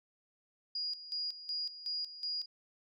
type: tone with tremolo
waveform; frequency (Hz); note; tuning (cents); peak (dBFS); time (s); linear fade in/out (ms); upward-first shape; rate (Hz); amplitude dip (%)
sine; 4869; D#8; -38; -34; 0.75-2.46; 5; square; 2.7; 75
effects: none